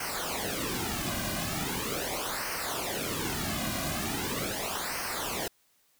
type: noise with flanger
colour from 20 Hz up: pink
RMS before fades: -33 dBFS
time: 0-5.48 s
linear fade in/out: 5 ms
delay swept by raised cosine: 0.27 to 2.27 ms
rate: 0.4 Hz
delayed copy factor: -0.8
effects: white hiss -68 dBFS RMS until 5.99 s